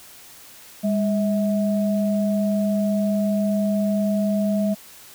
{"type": "tone pair together", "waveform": "sine", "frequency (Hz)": [203.2, 645], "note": ["G#3", "E5"], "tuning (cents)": [-38, -38], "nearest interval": "octave + minor sixth", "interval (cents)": 2000, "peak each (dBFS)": [-19, -25], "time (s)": [0.83, 4.75], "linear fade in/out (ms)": 20, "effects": ["white hiss -45 dBFS RMS until 5.14 s"]}